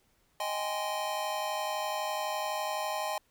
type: chord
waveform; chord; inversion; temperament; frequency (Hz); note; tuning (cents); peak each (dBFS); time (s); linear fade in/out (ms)
square; Ab major seventh; second; just; 623 / 778.7 / 830.6 / 1038.3; Eb5 / G5 / Ab5 / C6; +2 / -12 / 0 / -14; -37 / -40 / -37 / -38; 0.4-3.18; 2
effects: pink hiss -70 dBFS RMS until 3.3 s